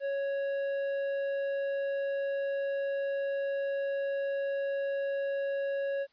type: tone with tanh clipping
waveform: sine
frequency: 554.4 Hz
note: C#5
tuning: in tune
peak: -31 dBFS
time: 0-6.07 s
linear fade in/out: 50 ms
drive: 9 dB
effects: white hiss -69 dBFS RMS until 6.12 s + resampled to 11025 Hz